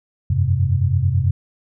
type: chord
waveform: sine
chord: F suspended second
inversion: none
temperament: equal with one note detuned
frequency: 88.83 / 98 / 130.81 Hz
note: F2 / G2 / C3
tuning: +30 / 0 / 0 cents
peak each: -19 dBFS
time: 0.3-1.31 s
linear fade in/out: 5 ms
effects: none